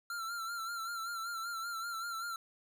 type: tone with vibrato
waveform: square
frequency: 1366 Hz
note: F6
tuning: 39 cents flat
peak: -38 dBFS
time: 0.1-2.36 s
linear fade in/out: 2 ms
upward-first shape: sine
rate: 5.2 Hz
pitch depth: 54 cents each way
effects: none